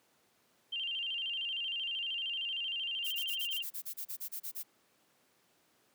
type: tone with vibrato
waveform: sine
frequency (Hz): 2960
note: F#7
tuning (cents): 0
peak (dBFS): -34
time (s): 0.72-3.63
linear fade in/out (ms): 10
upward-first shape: square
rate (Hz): 13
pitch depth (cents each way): 99
type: noise bursts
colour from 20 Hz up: violet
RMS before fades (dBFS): -40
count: 14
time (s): 3.04-4.634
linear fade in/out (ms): 20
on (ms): 86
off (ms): 30
effects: pink hiss -70 dBFS RMS until 5.94 s + high-pass 200 Hz 12 dB/octave